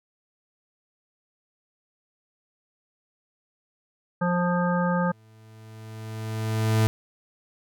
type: harmonic tone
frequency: 176.4 Hz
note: F3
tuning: 18 cents sharp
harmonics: 1 / 3 / 5 / 7 / 9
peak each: -23 / -28 / -30 / -31 / -33 dBFS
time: 4.21-5.12 s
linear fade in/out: 10 ms
type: tone with exponential growth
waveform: 40% pulse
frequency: 110 Hz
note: A2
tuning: in tune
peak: -16 dBFS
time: 5.03-6.87 s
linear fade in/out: 0 ms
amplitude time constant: 400 ms
effects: none